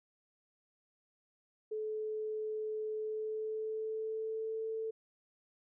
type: tone with pitch glide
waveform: sine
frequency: 431.8 to 443.7 Hz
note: A4 to A4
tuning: -33 to +14 cents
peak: -35 dBFS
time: 1.71-4.91 s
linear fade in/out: 10 ms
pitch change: +47 cents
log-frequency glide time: 2.97-4.66 s
effects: none